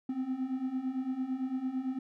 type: beating tone pair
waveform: triangle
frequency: 253.9 / 262.8 Hz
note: B3 / C4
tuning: +48 / +8 cents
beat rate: 8.9 Hz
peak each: -35 / -31 dBFS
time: 0.09-1.99 s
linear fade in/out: 5 ms
effects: none